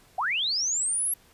sine linear sweep, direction up, 661 to 11430 Hz, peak -24 dBFS, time 0.18-1.14 s, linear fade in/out 5 ms, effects pink hiss -58 dBFS RMS until 1.33 s + resampled to 32000 Hz

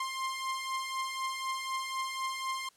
sawtooth beating tone pair, 1052 / 1056 Hz, C6 / C6, +9 / +16 cents, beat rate 4 Hz, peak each -35 / -31 dBFS, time 0-2.69 s, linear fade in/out 5 ms, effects white hiss -65 dBFS RMS until 2.76 s + low-pass 10000 Hz 12 dB/octave

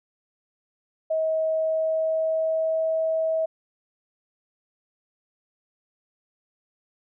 sine tone with pitch glide, 637 to 643.3 Hz, D#5 to E5, +41 to -42 cents, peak -21 dBFS, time 1.1-3.46 s, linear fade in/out 10 ms, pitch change +17 cents, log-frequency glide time 1.5-2.92 s, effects none

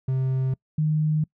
triangle / sine tone pair in turn, 131.3 / 153.98 Hz, C3 / D#3, +6 / -18 cents, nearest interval minor third, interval 276 cents, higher second, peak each -19 dBFS, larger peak neither, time 0.08-0.54 / 0.78-1.24 s, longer neither, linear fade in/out 5 ms, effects noise-tail reverb RT60 0.1 s tail -25 dB re dry

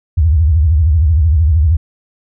sine tone with vibrato, 78.2 Hz, D#2, 9 cents sharp, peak -7 dBFS, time 0.17-1.77 s, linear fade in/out 10 ms, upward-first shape sine, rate 13 Hz, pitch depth 210 cents each way, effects none

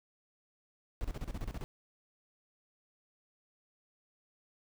brown noise with tremolo, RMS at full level -37 dBFS, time 1.01-1.64 s, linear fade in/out 0 ms, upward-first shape square, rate 15 Hz, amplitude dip 80%, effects none

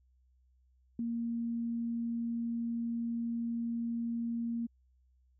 sine tone with ADSR envelope, 233.1 Hz, A#3, in tune, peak -30 dBFS, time 0.99-4.67 s, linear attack 3 ms, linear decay 6 ms, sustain -2 dB, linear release 14 ms, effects added 63 Hz sine -65 dBFS peak until 5.39 s

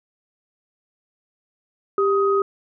sine tone pair together, 395.3 / 1255 Hz, G4 / D#6, +15 / +15 cents, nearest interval octave + minor sixth, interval 2000 cents, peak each -17 / -21 dBFS, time 1.98-2.42 s, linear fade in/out 2 ms, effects none

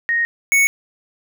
sine / square tone pair in turn, 1864.7 / 2218 Hz, A#6 / C#7, 0 / 0 cents, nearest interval minor third, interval 300 cents, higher second, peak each -15 / -12 dBFS, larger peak second, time 0.09-0.25 / 0.52-0.67 s, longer first, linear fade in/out 0 ms, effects none

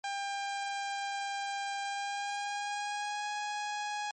sawtooth tone with pitch glide, 798 to 832.4 Hz, G5 to G#5, +31 to +4 cents, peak -30 dBFS, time 0.04-4.11 s, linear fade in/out 2 ms, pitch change +73 cents, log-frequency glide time 1.82-3.3 s, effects MP3 32 kbps

